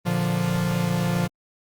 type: chord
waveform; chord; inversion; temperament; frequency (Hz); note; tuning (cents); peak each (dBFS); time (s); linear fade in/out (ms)
45% pulse; Bb major; none; equal; 116.54 / 146.83 / 174.61; Bb2 / D3 / F3; 0 / 0 / 0; -28 / -28 / -23; 0.05-1.28; 20
effects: Opus 32 kbps